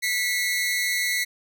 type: tone pair together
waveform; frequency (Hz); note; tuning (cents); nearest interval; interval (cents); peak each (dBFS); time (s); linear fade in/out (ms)
sawtooth; 1975.5 / 2166; B6 / C#7; 0 / -41; major second; 159; -21 / -23; 0.02-1.25; 20
effects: none